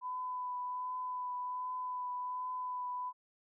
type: tone with vibrato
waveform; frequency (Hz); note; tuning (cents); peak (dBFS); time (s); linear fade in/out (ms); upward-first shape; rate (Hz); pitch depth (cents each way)
sine; 1000; B5; +21; -36; 0.01-3.13; 50; triangle; 1.3; 16
effects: none